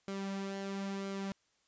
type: tone with flanger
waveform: sawtooth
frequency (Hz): 196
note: G3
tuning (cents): 0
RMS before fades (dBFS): -39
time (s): 0.08-1.32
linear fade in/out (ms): 0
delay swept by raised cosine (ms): 1.1 to 4.3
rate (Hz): 1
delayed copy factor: -0.5
effects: white hiss -74 dBFS RMS until 1.67 s + resampled to 16000 Hz